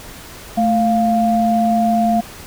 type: tone pair together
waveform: sine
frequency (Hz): 220 / 698.5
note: A3 / F5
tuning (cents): 0 / 0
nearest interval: octave + minor sixth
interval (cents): 2000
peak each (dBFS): -15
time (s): 0.57-2.21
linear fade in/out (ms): 10
effects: pink hiss -36 dBFS RMS until 2.46 s